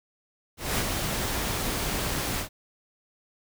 pink noise with ADSR envelope, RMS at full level -25 dBFS, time 0.57-2.49 s, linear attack 210 ms, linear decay 48 ms, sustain -4 dB, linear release 99 ms, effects none

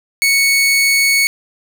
sawtooth tone, 2217 Hz, C#7, in tune, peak -7 dBFS, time 0.22-1.27 s, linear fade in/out 0 ms, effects none

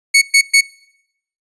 sawtooth tone bursts, 2217 Hz, C#7, in tune, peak -3 dBFS, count 3, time 0.14-0.611 s, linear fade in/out 10 ms, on 77 ms, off 120 ms, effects noise-tail reverb RT60 0.8 s tail -24 dB re dry + resampled to 24000 Hz

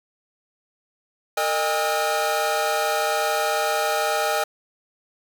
45% pulse tone cluster, 455.6 / 612 / 807 / 1285 / 1425 Hz, A#4 / D#5 / G#5 / E6 / F6, -40 / -29 / -50 / -45 / +34 cents, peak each -30 / -25 / -25 / -29 / -30 dBFS, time 1.37-4.44 s, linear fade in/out 5 ms, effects none

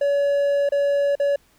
triangle tone with dropouts, 567 Hz, C#5, 39 cents sharp, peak -15 dBFS, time 0.01-1.36 s, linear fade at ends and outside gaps 5 ms, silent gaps 0.691-0.72 / 1.154-1.198 s, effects pink hiss -59 dBFS RMS until 1.58 s

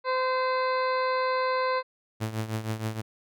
harmonic tone, 515 Hz, C5, 28 cents flat, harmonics 1 / 2 / 3 / 4 / 5 / 7 / 8 / 9, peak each -27 / -27 / -35 / -37 / -43 / -50 / -41 / -50 dBFS, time 0.04-1.83 s, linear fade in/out 50 ms
sawtooth tone with tremolo, 110 Hz, A2, in tune, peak -22 dBFS, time 2.2-3.02 s, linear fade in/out 20 ms, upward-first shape triangle, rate 6.4 Hz, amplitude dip 80%
effects none

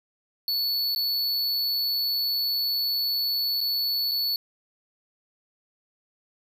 square tone with dropouts, 4435 Hz, C#8, in tune, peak -24 dBFS, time 0.48-4.36 s, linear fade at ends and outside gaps 1 ms, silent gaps 0.949-0.96 / 3.606-3.612 / 4.113-4.117 s, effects none

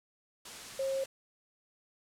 sine tone in noise, 538 Hz, C5, 48 cents sharp, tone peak -30 dBFS, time 0.79-1.04 s, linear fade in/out 5 ms, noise white, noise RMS -45 dBFS, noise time 0.45-1.06 s, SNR +12 dB, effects low-pass 9000 Hz 12 dB/octave

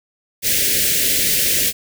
white band-stop noise, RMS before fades -17 dBFS, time 0.42-1.73 s, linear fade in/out 50 ms, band 570 to 1700 Hz, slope 48 dB/octave, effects none

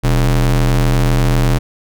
square ring-modulated tone, 80.1 Hz, E2, 49 cents flat, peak -8 dBFS, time 0.03-1.59 s, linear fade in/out 20 ms, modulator 44 Hz, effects none

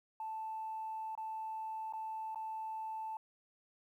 sine tone with dropouts, 880 Hz, A5, in tune, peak -38 dBFS, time 0.2-3.17 s, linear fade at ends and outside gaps 2 ms, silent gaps 1.152-1.176 / 1.925-1.935 / 2.347-2.357 s, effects tanh soft clip ceiling -34 dBFS + 12-bit

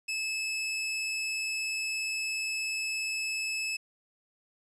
sawtooth tone, 2603 Hz, E7, 22 cents flat, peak -27 dBFS, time 0.08-3.77 s, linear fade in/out 10 ms, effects resampled to 22050 Hz + 10-bit

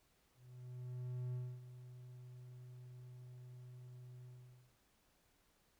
triangle tone with ADSR envelope, 124.7 Hz, B2, 17 cents sharp, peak -37 dBFS, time 0.34-4.75 s, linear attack 1000 ms, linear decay 260 ms, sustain -13 dB, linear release 500 ms, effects pink hiss -75 dBFS RMS until 5.79 s

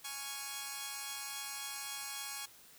5% pulse chord, Db major, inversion second, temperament equal, 830.6 / 1108.7 / 1396.9 Hz, Ab5 / Db6 / F6, 0 / 0 / 0 cents, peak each -32 / -32 / -38 dBFS, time 0.04-2.46 s, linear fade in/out 10 ms, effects white hiss -59 dBFS RMS until 2.78 s

